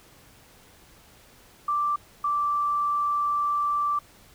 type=tone pair in turn; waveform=sine; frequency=1174.7 / 1169.5 Hz; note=D6 / D6; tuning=0 / -8 cents; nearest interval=unison; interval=8 cents; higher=first; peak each=-22 dBFS; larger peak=neither; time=1.68-1.96 / 2.24-3.99 s; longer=second; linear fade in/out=5 ms; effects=pink hiss -54 dBFS RMS until 4.34 s